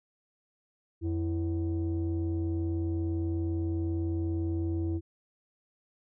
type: tone pair together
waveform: sine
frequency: 87.24 / 329.6 Hz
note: F2 / E4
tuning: -1 / 0 cents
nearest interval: octave + major seventh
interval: 2301 cents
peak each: -28 / -30 dBFS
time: 1.01-5.01 s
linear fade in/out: 50 ms
effects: tanh soft clip ceiling -24 dBFS